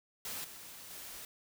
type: noise with level steps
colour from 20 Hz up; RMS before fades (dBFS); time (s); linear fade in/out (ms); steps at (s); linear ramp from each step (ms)
white; -41 / -50 / -47; 0.25-1.25; 2; 0.44 / 0.9; 5
effects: none